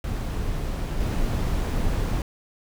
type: noise with level steps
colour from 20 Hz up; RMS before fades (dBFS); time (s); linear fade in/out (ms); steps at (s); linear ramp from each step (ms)
brown; -27 / -24; 0.04-2.22; 2; 1; 5
effects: none